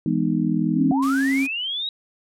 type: chord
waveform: sine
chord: E major seventh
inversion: none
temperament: just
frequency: 164.81 / 206 / 247.2 / 309 Hz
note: E3 / G#3 / B3 / D#4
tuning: 0 / -14 / +2 / -12 cents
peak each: -24 dBFS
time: 0.06-0.92 s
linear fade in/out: 2 ms
type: tone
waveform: sine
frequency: 270.6 Hz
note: C#4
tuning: 42 cents flat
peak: -18 dBFS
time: 0.75-1.48 s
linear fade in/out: 50 ms
type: linear sweep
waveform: sine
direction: up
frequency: 686 to 3854 Hz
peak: -24 dBFS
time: 0.91-1.89 s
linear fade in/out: 2 ms
type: noise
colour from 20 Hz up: white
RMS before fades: -37 dBFS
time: 1.02-1.47 s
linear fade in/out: 10 ms
effects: low-pass 11000 Hz 12 dB/octave